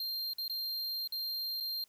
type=tone with dropouts; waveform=square; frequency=4186 Hz; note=C8; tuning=in tune; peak=-35 dBFS; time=0-1.84 s; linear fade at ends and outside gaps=2 ms; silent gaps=0.334-0.383 / 0.48-0.497 / 1.075-1.122 / 1.602-1.606 s; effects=white hiss -69 dBFS RMS until 1.88 s

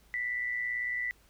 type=tone with amplitude modulation; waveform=sine; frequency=1975.5 Hz; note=B6; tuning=in tune; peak=-28 dBFS; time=0.14-1.11 s; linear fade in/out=0 ms; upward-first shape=sine; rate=118 Hz; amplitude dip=50%; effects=added 53 Hz sine -62 dBFS peak until 1.29 s + pink hiss -64 dBFS RMS until 1.29 s

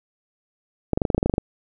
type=clicks; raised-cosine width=2 ms; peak=-6 dBFS; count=12; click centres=0.933 / 0.975 / 1.018 / 1.052 / 1.102 / 1.147 / 1.18 / 1.229 / 1.26 / 1.297 / 1.339 / 1.381 s; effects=none

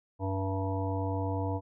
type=harmonic tone with a mistuned harmonic; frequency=96.2 Hz; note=G2; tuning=32 cents flat; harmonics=1 / 3 / 5 / 7 / 9 / 10; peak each=-31 / -36 / -38 / -39 / -41 / -41 dBFS; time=0.19-1.61 s; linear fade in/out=50 ms; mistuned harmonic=9; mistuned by=+16 cents; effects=none

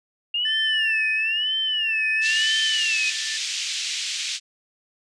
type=tone with vibrato; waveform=sine; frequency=2794 Hz; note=F7; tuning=in tune; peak=-21 dBFS; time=0.34-3.1 s; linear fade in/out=5 ms; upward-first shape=sine; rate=1 Hz; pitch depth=180 cents each way
type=tone with tremolo; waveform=triangle; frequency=1765 Hz; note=A6; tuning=5 cents sharp; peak=-21 dBFS; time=0.45-3.37 s; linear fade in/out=5 ms; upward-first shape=sine; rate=0.66 Hz; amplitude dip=80%
type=band-pass noise; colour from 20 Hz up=pink; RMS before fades=-28 dBFS; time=2.21-4.4 s; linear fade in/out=50 ms; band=2600 to 6900 Hz; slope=24 dB/octave
effects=resampled to 22050 Hz

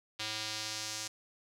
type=tone with band-pass filter sweep; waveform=square; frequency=108.5 Hz; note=A2; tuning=24 cents flat; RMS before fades=-39 dBFS; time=0.19-1.08 s; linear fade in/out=10 ms; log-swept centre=3900 to 6200 Hz; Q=1.7; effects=none

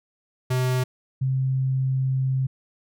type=tone pair in turn; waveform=square / sine; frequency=127.6 / 131.95 Hz; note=C3 / C3; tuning=-43 / +15 cents; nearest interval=minor second; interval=58 cents; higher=second; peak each=-21 / -20 dBFS; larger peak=second; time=0.5-0.84 / 1.21-2.47 s; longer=second; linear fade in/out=10 ms; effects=none

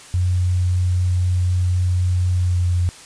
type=tone with pitch glide; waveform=sine; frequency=90.4 to 88.64 Hz; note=F#2 to F2; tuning=-40 to +26 cents; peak=-15 dBFS; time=0.14-2.89 s; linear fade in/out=0 ms; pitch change=-34 cents; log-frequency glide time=2.29-2.71 s; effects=white hiss -41 dBFS RMS until 3.05 s + resampled to 22050 Hz

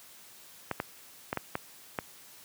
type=clicks; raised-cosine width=0.5 ms; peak=-15 dBFS; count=6; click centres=0.713 / 0.801 / 1.329 / 1.373 / 1.554 / 1.988 s; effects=white hiss -53 dBFS RMS until 2.44 s + high-pass 80 Hz 12 dB/octave

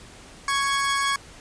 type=tone pair together; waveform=sawtooth; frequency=1109.4 / 1661.2 Hz; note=C#6 / G#6; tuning=+1 / 0 cents; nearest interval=perfect fifth; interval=699 cents; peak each=-19 / -23 dBFS; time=0.48-1.16 s; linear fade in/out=2 ms; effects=pink hiss -46 dBFS RMS until 1.4 s + resampled to 22050 Hz

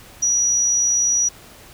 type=tone; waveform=sine; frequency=5820 Hz; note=F#8; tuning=29 cents flat; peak=-15 dBFS; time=0.22-1.29 s; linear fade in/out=10 ms; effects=pink hiss -44 dBFS RMS until 1.73 s

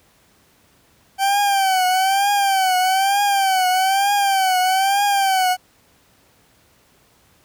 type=tone with vibrato; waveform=40% pulse; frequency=773 Hz; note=G5; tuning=24 cents flat; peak=-14 dBFS; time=1.18-5.57 s; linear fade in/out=50 ms; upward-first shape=triangle; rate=1.1 Hz; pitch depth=100 cents each way; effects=pink hiss -56 dBFS RMS until 7.44 s + high-pass 60 Hz 12 dB/octave

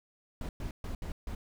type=noise bursts at uneven times; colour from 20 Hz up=brown; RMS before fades=-37 dBFS; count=5; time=0.41-0.49 / 0.6-0.71 / 0.84-0.95 / 1.02-1.12 / 1.27-1.35 s; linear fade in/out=2 ms; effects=none

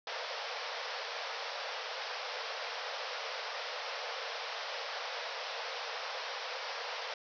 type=band-pass noise; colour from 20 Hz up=pink; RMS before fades=-40 dBFS; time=0.07-7.14 s; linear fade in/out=2 ms; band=460 to 5600 Hz; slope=96 dB/octave; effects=none

